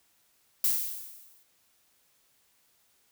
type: noise with exponential decay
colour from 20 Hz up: violet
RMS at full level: -23 dBFS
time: 0.64-1.43 s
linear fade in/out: 1 ms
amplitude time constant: 170 ms
effects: white hiss -68 dBFS RMS until 3.11 s